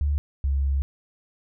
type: tone pair in turn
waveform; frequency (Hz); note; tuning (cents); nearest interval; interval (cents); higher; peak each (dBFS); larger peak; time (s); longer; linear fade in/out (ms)
sine; 72.4 / 68.82; D2 / C#2; -24 / -12; minor second; 88; first; -20; neither; 0.01-0.18 / 0.44-0.82; second; 0
effects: none